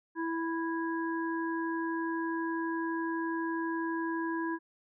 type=harmonic tone; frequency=329.6 Hz; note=E4; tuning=in tune; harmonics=1 / 3 / 5; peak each=-32 / -37 / -39 dBFS; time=0.15-4.59 s; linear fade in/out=50 ms; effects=none